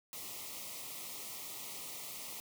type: band-stop noise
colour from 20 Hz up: white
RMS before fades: -45 dBFS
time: 0.13-2.4 s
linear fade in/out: 0 ms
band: 1300 to 1900 Hz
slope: 96 dB/octave
effects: high-pass 100 Hz 12 dB/octave